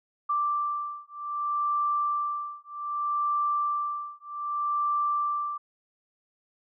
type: beating tone pair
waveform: sine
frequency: 1174.7 / 1175.34 Hz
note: D6 / D6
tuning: 0 / +1 cents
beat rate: 0.64 Hz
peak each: -29 dBFS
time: 0.29-5.58 s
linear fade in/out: 10 ms
effects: none